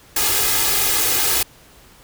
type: noise with comb filter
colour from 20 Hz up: white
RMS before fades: -18 dBFS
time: 0.16-1.43 s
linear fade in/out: 5 ms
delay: 2.4 ms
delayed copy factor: +0.7
effects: pink hiss -48 dBFS RMS until 2.03 s